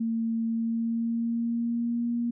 sine tone with pitch glide, 227.3 to 236.8 Hz, A#3 to A#3, -43 to +27 cents, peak -25 dBFS, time 0-2.31 s, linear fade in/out 10 ms, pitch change +70 cents, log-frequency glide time 0.48-2.09 s, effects none

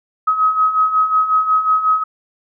sine beating tone pair, 1268 / 1273.5 Hz, D#6 / D#6, +32 / +40 cents, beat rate 5.5 Hz, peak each -19 / -13 dBFS, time 0.27-2.04 s, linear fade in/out 10 ms, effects none

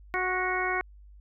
harmonic tone with a mistuned harmonic, 367.4 Hz, F#4, 12 cents flat, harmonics 1 / 2 / 3 / 4 / 5 / 6, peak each -33 / -33 / -33 / -33 / -33 / -33 dBFS, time 0.14-0.81 s, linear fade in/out 0 ms, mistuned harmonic 5, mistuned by +35 cents, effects added 50 Hz sine -48 dBFS peak until 1.2 s

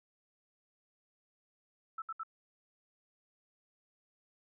sine tone bursts, 1318.5 Hz, E6, in tune, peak -37 dBFS, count 3, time 1.98-2.234 s, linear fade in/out 5 ms, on 40 ms, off 67 ms, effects none

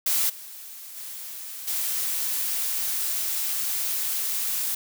blue noise with level steps, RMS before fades -23 / -41 / -37 / -27 dBFS, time 0.06-4.75 s, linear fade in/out 5 ms, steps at 0.29 / 0.96 / 1.67 s, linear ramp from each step 10 ms, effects none

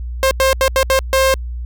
sawtooth tone bursts at uneven times, 531 Hz, C5, 25 cents sharp, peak -7 dBFS, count 6, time 0.23-0.31 / 0.4-0.53 / 0.61-0.68 / 0.76-0.83 / 0.9-0.99 / 1.13-1.34 s, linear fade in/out 0 ms, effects added 60 Hz sine -22 dBFS peak until 1.65 s

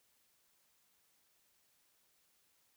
silence, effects white hiss -74 dBFS RMS until 2.76 s

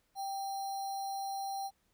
sine tone with sample-and-hold, 784 Hz, G5, in tune, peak -35 dBFS, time 0.15-1.71 s, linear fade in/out 50 ms, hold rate 4900 Hz, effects pink hiss -75 dBFS RMS until 1.93 s

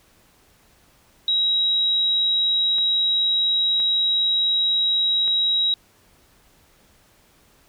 sine tone, 3841 Hz, B7, 49 cents flat, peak -17 dBFS, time 1.28-5.74 s, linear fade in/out 2 ms
clicks, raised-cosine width 0.3 ms, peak -22 dBFS, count 3, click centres 2.784 / 3.801 / 5.278 s
effects pink hiss -57 dBFS RMS until 7.68 s

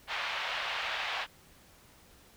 white band-pass noise, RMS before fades -35 dBFS, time 0.07-1.27 s, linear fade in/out 50 ms, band 630 to 3300 Hz, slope 24 dB/octave, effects pink hiss -59 dBFS RMS until 2.36 s

